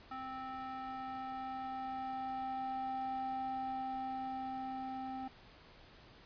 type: tone with band-pass filter sweep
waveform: square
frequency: 261.8 Hz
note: C4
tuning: 1 cent sharp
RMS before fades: -41 dBFS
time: 0.11-5.28 s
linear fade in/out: 5 ms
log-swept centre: 1100 to 620 Hz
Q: 3.5
effects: pink hiss -59 dBFS RMS until 6.25 s + resampled to 11025 Hz